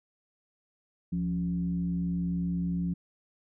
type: tone with frequency modulation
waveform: sine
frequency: 175.1 Hz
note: F3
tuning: 5 cents sharp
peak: -27 dBFS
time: 1.12-2.94 s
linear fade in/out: 10 ms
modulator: 103 Hz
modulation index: 0.49
effects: none

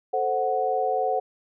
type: chord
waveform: sine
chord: F# diminished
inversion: first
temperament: equal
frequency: 440 / 523.3 / 740 Hz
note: A4 / C5 / F#5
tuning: 0 / 0 / 0 cents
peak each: -28 / -27 / -24 dBFS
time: 0.13-1.2 s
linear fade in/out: 10 ms
effects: none

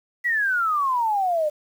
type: exponential sweep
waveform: sine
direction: down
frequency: 1975.5 to 587.3 Hz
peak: -19 dBFS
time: 0.24-1.5 s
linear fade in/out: 20 ms
effects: 8-bit

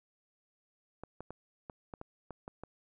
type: clicks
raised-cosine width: 1 ms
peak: -29 dBFS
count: 9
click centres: 1.036 / 1.206 / 1.306 / 1.698 / 1.938 / 2.014 / 2.307 / 2.479 / 2.636 s
effects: none

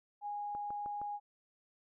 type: tone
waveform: sine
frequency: 824 Hz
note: G#5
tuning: 14 cents flat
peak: -37 dBFS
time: 0.21-1.2 s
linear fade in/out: 50 ms
type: click train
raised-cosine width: 1 ms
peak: -35 dBFS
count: 4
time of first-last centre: 0.55-1.016 s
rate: 6.44 Hz
effects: none

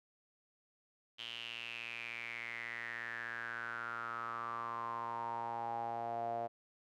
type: tone with band-pass filter sweep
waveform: sawtooth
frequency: 116.54 Hz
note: A#2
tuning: in tune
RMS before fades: -42 dBFS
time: 1.18-6.48 s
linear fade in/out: 20 ms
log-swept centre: 3100 to 660 Hz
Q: 8.1
effects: none

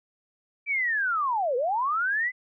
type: linear two-way sweep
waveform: sine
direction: down then up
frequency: 2349 to 466.2 to 2051 Hz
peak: -23 dBFS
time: 0.66-2.32 s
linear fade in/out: 50 ms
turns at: 1.56 s
effects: none

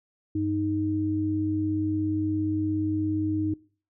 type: tone pair together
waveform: sine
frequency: 97.99 / 311.1 Hz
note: G2 / D#4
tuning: 0 / 0 cents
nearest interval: octave + minor sixth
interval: 2000 cents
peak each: -30 / -25 dBFS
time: 0.35-3.54 s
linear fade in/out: 5 ms
effects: noise-tail reverb RT60 0.4 s tail -21 dB re dry

